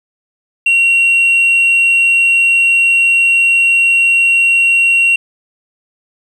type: tone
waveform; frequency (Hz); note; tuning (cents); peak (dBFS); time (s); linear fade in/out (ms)
sine; 2743; F7; -32; -5; 0.66-5.16; 5
effects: tanh soft clip ceiling -6 dBFS + 7-bit